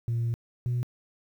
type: tone pair in turn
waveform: sine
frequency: 117 / 122.23 Hz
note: A#2 / B2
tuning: +7 / -17 cents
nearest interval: minor second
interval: 76 cents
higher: second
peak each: -23 dBFS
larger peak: neither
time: 0.08-0.34 / 0.66-0.83 s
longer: first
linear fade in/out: 0 ms
effects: tanh soft clip ceiling -23 dBFS + 10-bit